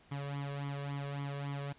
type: tone with flanger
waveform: sawtooth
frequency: 141.3 Hz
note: C#3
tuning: 34 cents sharp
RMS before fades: -39 dBFS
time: 0.11-1.73 s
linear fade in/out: 10 ms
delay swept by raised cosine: 0.92 to 1.82 ms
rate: 3.6 Hz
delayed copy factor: +0.7
effects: pink hiss -63 dBFS RMS until 1.78 s + resampled to 8000 Hz